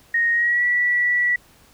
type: tone with pitch glide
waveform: sine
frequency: 1864.7 to 1950.6 Hz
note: A#6 to B6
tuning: 0 to -22 cents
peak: -16 dBFS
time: 0.14-1.36 s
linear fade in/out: 5 ms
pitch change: +78 cents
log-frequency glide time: 0.32-0.65 s
effects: pink hiss -53 dBFS RMS until 1.73 s